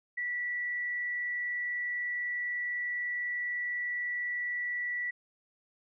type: tone with frequency modulation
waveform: sine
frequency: 1954 Hz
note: B6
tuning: 19 cents flat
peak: -31 dBFS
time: 0.17-5.11 s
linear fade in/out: 10 ms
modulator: 90.1 Hz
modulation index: 0.27
effects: none

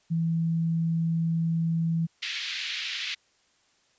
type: tone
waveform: sine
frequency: 164.81 Hz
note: E3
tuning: in tune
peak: -23 dBFS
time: 0.1-2.07 s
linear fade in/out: 20 ms
type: band-pass noise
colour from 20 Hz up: white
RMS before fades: -33 dBFS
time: 2.22-3.15 s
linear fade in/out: 10 ms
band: 2000 to 4000 Hz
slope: 24 dB/octave
effects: white hiss -66 dBFS RMS until 3.98 s + resampled to 16000 Hz

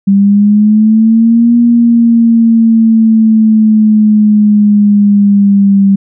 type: exponential two-way sweep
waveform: sine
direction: up then down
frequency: 196 to 237.7 to 196 Hz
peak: -3 dBFS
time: 0.07-5.96 s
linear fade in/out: 10 ms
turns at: 1.56 s
effects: none

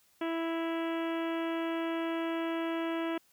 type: harmonic tone with a mistuned harmonic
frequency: 330 Hz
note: E4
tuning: 2 cents sharp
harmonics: 1 / 2 / 3 / 4 / 5 / 6 / 7 / 8 / 9 / 10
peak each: -32 / -38 / -42 / -44 / -46 / -48 / -49 / -50 / -51 / -52 dBFS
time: 0.21-3.18 s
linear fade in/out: 5 ms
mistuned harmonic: 9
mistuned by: -34 cents
effects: white hiss -67 dBFS RMS until 3.32 s

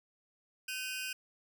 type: tone cluster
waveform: sawtooth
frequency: 1531 / 2501 / 2786 Hz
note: G6 / D#7 / F7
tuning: -41 / +8 / -5 cents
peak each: -39 / -37 / -39 dBFS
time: 0.68-1.13 s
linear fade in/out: 5 ms
effects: none

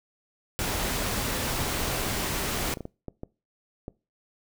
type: noise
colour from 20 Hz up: pink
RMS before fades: -29 dBFS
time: 0.59-2.74 s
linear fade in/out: 0 ms
type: clicks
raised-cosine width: 2 ms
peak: -22 dBFS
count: 6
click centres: 2.772 / 2.807 / 2.854 / 3.083 / 3.234 / 3.881 s
effects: noise-tail reverb RT60 0.3 s tail -22 dB re dry

